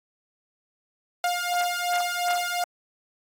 sawtooth beating tone pair, 706 / 708.8 Hz, F5 / F5, +19 / +25 cents, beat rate 2.8 Hz, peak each -23 dBFS, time 1.24-2.64 s, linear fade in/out 2 ms, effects AAC 64 kbps

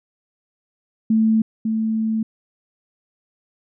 sine tone pair in turn, 220.9 / 220.9 Hz, A3 / A3, +7 / +7 cents, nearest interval unison, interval 0 cents, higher neither, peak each -13 / -18 dBFS, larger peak first, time 1.1-1.42 / 1.65-2.23 s, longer second, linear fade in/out 5 ms, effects none

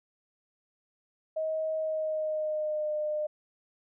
sine tone with pitch glide, 632 to 605.6 Hz, D#5 to D#5, +27 to -47 cents, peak -28 dBFS, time 1.36-3.27 s, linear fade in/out 10 ms, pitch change -74 cents, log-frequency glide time 1.76-2.93 s, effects none

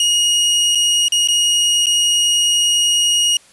sawtooth tone with dropouts, 2878 Hz, F#7, 49 cents flat, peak -9 dBFS, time 0-3.37 s, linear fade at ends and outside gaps 2 ms, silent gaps 0.75-0.754 / 1.083-1.121 / 1.275-1.285 / 1.859-1.867 s, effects white hiss -48 dBFS RMS until 3.52 s + resampled to 24000 Hz

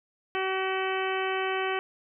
harmonic tone with a mistuned harmonic, 380 Hz, F#4, 46 cents sharp, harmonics 1 / 2 / 3 / 4 / 5 / 6 / 7 / 8, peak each -30 / -33 / -35 / -36 / -37 / -38 / -38 / -39 dBFS, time 0.35-1.79 s, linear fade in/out 0 ms, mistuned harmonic 7, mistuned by -23 cents, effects none

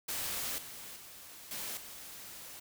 white noise with level steps, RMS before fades -37 / -47 / -51 / -40 / -48 dBFS, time 0.08-2.6 s, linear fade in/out 10 ms, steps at 0.58 / 0.96 / 1.51 / 1.77 s, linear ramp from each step 2 ms, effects none

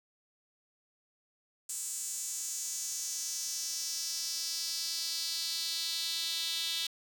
sawtooth tone with high-pass filter sweep, 329.6 Hz, E4, in tune, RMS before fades -36 dBFS, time 1.69-6.87 s, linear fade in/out 5 ms, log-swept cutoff 7700 to 3600 Hz, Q 3.6, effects 9-bit

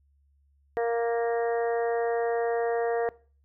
harmonic tone, 233.1 Hz, A#3, in tune, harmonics 2 / 3 / 4 / 5 / 6 / 7 / 8, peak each -25 / -30 / -41 / -43 / -47 / -43 / -40 dBFS, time 0.77-3.09 s, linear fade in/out 0 ms, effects noise-tail reverb RT60 0.4 s tail -21 dB re dry + added 70 Hz sine -62 dBFS peak until 3.44 s

